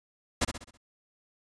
pink noise with echo, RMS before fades -25 dBFS, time 0.41-0.45 s, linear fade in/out 10 ms, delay 65 ms, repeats 5, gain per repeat -7 dB, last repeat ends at 0.775 s, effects resampled to 22050 Hz

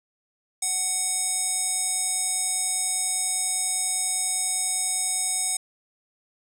square tone with band-pass filter, 745 Hz, F#5, 12 cents sharp, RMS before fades -26 dBFS, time 0.62-5.57 s, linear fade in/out 5 ms, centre 8300 Hz, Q 4.7, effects none

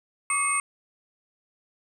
sine tone cluster, 1129 / 1216 / 2165 / 2564 / 8680 Hz, C#6 / D#6 / C#7 / E7 / C#9, +31 / -40 / -41 / -49 / -37 cents, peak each -28 / -33 / -28 / -33 / -25 dBFS, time 0.3-0.6 s, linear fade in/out 2 ms, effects tanh soft clip ceiling -12 dBFS + 9-bit

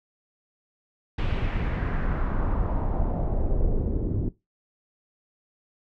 brown noise with low-pass filter sweep, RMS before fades -25 dBFS, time 1.18-4.29 s, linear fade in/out 5 ms, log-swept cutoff 3100 to 320 Hz, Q 1.9, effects noise-tail reverb RT60 0.2 s tail -18 dB re dry

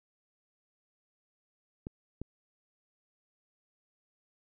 clicks, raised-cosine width 3 ms, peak -25 dBFS, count 2, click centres 1.869 / 2.216 s, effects none

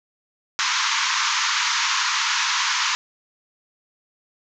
pink band-pass noise, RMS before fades -22 dBFS, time 0.59-2.95 s, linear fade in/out 0 ms, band 920 to 6900 Hz, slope 96 dB/octave, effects none

